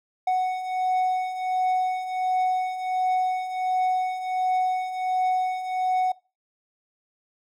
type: beating tone pair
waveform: triangle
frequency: 740 / 741.4 Hz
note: F#5 / F#5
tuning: 0 / +3 cents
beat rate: 1.4 Hz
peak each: -27 / -21 dBFS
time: 0.27-6.12 s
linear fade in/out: 5 ms
effects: noise-tail reverb RT60 0.3 s tail -21 dB re dry